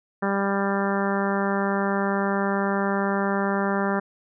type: harmonic tone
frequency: 197.8 Hz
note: G3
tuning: 16 cents sharp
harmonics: 1 / 2 / 3 / 4 / 5 / 6 / 7 / 8 / 9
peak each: -25 / -28 / -30 / -31 / -32 / -33 / -33 / -34 / -35 dBFS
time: 0.22-4 s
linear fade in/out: 10 ms
effects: none